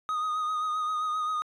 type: tone with vibrato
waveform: triangle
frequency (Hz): 1244.5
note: D#6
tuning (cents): 0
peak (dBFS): -25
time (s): 0.09-1.42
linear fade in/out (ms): 0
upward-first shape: sine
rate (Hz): 7.6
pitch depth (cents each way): 31
effects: resampled to 24000 Hz